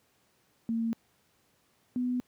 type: tone pair in turn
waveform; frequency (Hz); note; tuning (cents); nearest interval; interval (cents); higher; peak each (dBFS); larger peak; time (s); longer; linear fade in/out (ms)
sine; 228.1 / 248.5; A#3 / B3; -37 / +11; minor second; 148; second; -27; neither; 0.69-0.93 / 1.96-2.2; neither; 0
effects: pink hiss -69 dBFS RMS until 2.27 s + high-pass 100 Hz 12 dB/octave